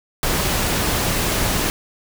pink noise, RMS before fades -20 dBFS, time 0.23-1.7 s, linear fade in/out 0 ms, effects none

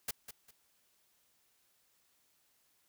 white noise with echo, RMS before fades -36 dBFS, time 0.08-0.11 s, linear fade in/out 5 ms, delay 200 ms, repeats 2, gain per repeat -11 dB, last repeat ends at 0.51 s, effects white hiss -73 dBFS RMS until 2.88 s

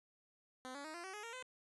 10% pulse tone with pitch steps, 256.6 / 283.1 / 312.3 / 344.5 / 380 / 419.3 / 462.5 / 510.2 Hz, C4 / C#4 / D#4 / F4 / F#4 / G#4 / A#4 / C5, -34 / +37 / +7 / -24 / +46 / +17 / -14 / -44 cents, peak -38 dBFS, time 0.65-1.426 s, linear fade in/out 0 ms, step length 97 ms, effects resampled to 24000 Hz

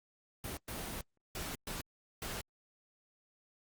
pink noise bursts at uneven times, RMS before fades -41 dBFS, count 5, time 0.44-0.57 / 0.68-1.01 / 1.35-1.55 / 1.67-1.81 / 2.22-2.41 s, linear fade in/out 2 ms, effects Opus 24 kbps

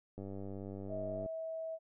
click train, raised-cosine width 2 ms, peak -32 dBFS, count 107, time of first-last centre 0.18-1.261 s, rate 98.1 Hz
sine tone with pitch glide, 636 to 647.5 Hz, D#5 to E5, +38 to -31 cents, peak -38 dBFS, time 0.88-1.79 s, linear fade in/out 50 ms, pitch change +31 cents, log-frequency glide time 1.1-1.22 s
effects none

